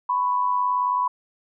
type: tone pair together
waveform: sine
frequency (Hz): 995 / 1093.8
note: B5 / C#6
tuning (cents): +13 / -23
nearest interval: major second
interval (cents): 164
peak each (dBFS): -20 / -27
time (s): 0.09-1.08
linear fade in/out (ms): 5
effects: none